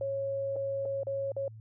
sine tone with dropouts, 549 Hz, C#5, 17 cents flat, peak -30 dBFS, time 0.01-1.48 s, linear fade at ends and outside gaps 2 ms, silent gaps 0.56-0.564 / 0.854-0.857 / 1.033-1.069 / 1.319-1.365 s, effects added 110 Hz sine -45 dBFS peak until 1.6 s

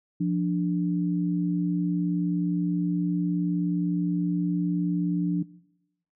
sine tone pair together, 174.61 / 293.9 Hz, F3 / D4, 0 / +1 cents, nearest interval major sixth, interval 901 cents, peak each -24 / -27 dBFS, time 0.2-5.43 s, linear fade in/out 10 ms, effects noise-tail reverb RT60 0.9 s tail -21 dB re dry

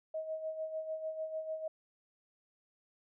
sine tone with tremolo, 633 Hz, D#5, 30 cents sharp, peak -34 dBFS, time 0.14-1.68 s, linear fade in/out 5 ms, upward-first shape sine, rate 6.7 Hz, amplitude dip 60%, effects none

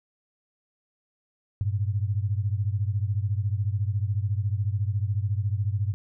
sine beating tone pair, 98 / 112 Hz, G2 / A2, 0 / +31 cents, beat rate 14 Hz, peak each -25 / -28 dBFS, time 1.61-5.94 s, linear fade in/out 0 ms, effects none

